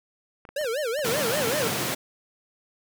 clicks, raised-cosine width 0.5 ms, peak -28 dBFS, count 7, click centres 0.452 / 0.49 / 0.613 / 0.645 / 0.992 / 1.513 / 1.567 s
square tone with vibrato, 523.3 Hz, C5, in tune, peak -26 dBFS, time 0.56-1.68 s, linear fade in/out 5 ms, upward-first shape sine, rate 5.2 Hz, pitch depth 280 cents each way
pink high-pass noise, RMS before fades -28 dBFS, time 1.04-1.95 s, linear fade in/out 10 ms, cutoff 120 Hz, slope 24 dB/octave
effects none

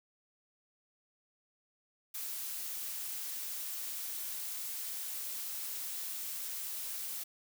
blue noise, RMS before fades -40 dBFS, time 2.14-7.24 s, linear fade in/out 10 ms, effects none

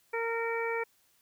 harmonic tone, 460 Hz, A#4, 23 cents flat, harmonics 1 / 2 / 3 / 4 / 5, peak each -32 / -37 / -40 / -39 / -37 dBFS, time 0.13-0.84 s, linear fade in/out 10 ms, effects white hiss -68 dBFS RMS until 1.21 s

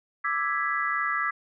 sine chord, E dominant seventh, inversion third, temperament equal, 1174.7 / 1318.5 / 1661.2 / 1975.5 Hz, D6 / E6 / G#6 / B6, 0 / 0 / 0 / 0 cents, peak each -30 dBFS, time 0.24-1.31 s, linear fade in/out 10 ms, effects none

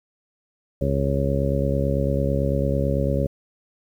harmonic tone, 69 Hz, C#2, 7 cents flat, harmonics 1 / 2 / 3 / 4 / 5 / 6 / 7 / 8, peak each -25 / -24 / -28 / -30 / -36 / -30 / -33 / -26 dBFS, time 0.81-3.27 s, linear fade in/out 5 ms, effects 9-bit

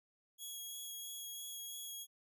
10% pulse tone with vibrato, 3322 Hz, G#7, in tune, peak -37 dBFS, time 0.38-2.07 s, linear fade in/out 50 ms, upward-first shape sine, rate 3 Hz, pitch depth 12 cents each way, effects none

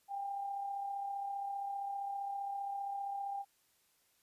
sine tone with amplitude modulation, 797 Hz, G5, 28 cents sharp, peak -35 dBFS, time 0.08-3.45 s, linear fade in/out 50 ms, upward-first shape sine, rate 35.2 Hz, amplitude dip 40%, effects white hiss -73 dBFS RMS until 4.22 s + resampled to 32000 Hz

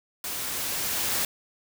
white noise with level ramp, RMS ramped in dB -33 to -26 dBFS, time 0.24-1.25 s, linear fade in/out 2 ms, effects none

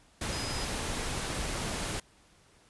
sine tone in noise, 5010 Hz, D#8, 11 cents sharp, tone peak -40 dBFS, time 0.32-0.65 s, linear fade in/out 5 ms, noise pink, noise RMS -34 dBFS, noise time 0.21-2 s, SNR -9 dB, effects pink hiss -62 dBFS RMS until 2.69 s + resampled to 24000 Hz

